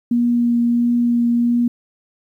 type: tone with vibrato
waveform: sine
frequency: 238.2 Hz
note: A#3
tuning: 38 cents sharp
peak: -13 dBFS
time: 0.11-1.68 s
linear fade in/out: 5 ms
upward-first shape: triangle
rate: 1.5 Hz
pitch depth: 12 cents each way
effects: 9-bit